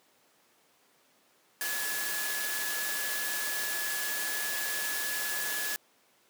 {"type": "tone in noise", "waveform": "sine", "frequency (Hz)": 1700, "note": "G#6", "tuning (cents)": 40, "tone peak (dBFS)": -35, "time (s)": [1.61, 5.76], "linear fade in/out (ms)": 0, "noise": "white", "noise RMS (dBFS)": -34, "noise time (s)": [1.61, 5.76], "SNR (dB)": -4, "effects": ["pink hiss -65 dBFS RMS until 6.29 s", "high-pass 300 Hz 12 dB/octave"]}